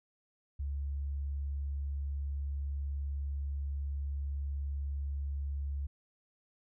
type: tone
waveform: sine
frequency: 70.3 Hz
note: C#2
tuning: 25 cents sharp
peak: -33 dBFS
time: 0.59-5.87 s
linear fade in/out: 10 ms
effects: none